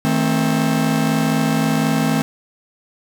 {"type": "chord", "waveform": "45% pulse", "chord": "A diminished", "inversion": "second", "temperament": "just", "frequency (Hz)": [158.4, 220, 264], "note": ["Eb3", "A3", "C4"], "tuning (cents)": [31, 0, 16], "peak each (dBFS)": -20, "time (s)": [0.05, 2.22], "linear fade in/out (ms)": 0, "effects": []}